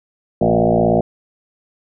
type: tone with frequency modulation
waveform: sine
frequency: 418.1 Hz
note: G#4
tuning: 12 cents sharp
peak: -11 dBFS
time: 0.41-1.01 s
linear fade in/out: 5 ms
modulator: 56.8 Hz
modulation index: 5.2
effects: none